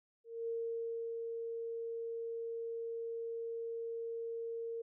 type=tone with ADSR envelope; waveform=sine; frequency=460 Hz; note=A#4; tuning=23 cents flat; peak=-35 dBFS; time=0.24-4.82 s; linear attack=240 ms; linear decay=660 ms; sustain=-3 dB; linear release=9 ms; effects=none